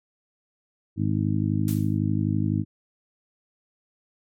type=harmonic tone; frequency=51.91 Hz; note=G#1; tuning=in tune; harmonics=2 / 3 / 4 / 5 / 6; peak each=-25 / -27 / -28 / -29 / -30 dBFS; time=0.96-2.65 s; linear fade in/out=50 ms
type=noise with exponential decay; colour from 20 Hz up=blue; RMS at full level=-32 dBFS; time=1.68-1.98 s; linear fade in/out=1 ms; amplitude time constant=65 ms
effects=MP3 64 kbps